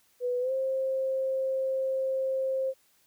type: tone with pitch glide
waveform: sine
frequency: 493.9 to 529.3 Hz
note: B4 to C5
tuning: 0 to +20 cents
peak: -26 dBFS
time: 0.2-2.74 s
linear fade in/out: 50 ms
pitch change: +120 cents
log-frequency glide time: 0.4-0.52 s
effects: white hiss -66 dBFS RMS until 3.06 s